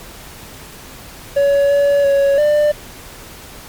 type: tone with pitch steps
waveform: triangle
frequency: 563 / 568 / 557 / 595 Hz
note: C#5 / C#5 / C#5 / D5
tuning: +27 / +42 / +8 / +22 cents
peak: -8 dBFS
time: 1.36-2.72 s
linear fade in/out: 10 ms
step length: 340 ms
effects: pink hiss -36 dBFS RMS until 3.68 s + MP3 96 kbps